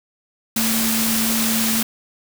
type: tone in noise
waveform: sine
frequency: 224.5 Hz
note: A3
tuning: 35 cents sharp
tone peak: -21 dBFS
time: 0.56-1.83 s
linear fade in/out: 5 ms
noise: white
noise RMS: -21 dBFS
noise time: 0.56-1.83 s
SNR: -3 dB
effects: none